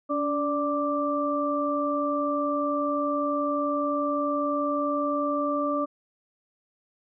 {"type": "tone cluster", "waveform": "sine", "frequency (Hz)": [286.6, 586, 1175], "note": ["D4", "D5", "D6"], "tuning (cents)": [-42, -4, 1], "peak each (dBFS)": -28, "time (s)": [0.09, 5.86], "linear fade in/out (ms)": 20, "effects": []}